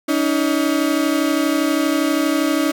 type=tone pair together; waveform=35% pulse; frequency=283.5 / 316 Hz; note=C#4 / D#4; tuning=+39 / +27 cents; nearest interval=major second; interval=188 cents; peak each=-17 dBFS; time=0.08-2.72 s; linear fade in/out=10 ms; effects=none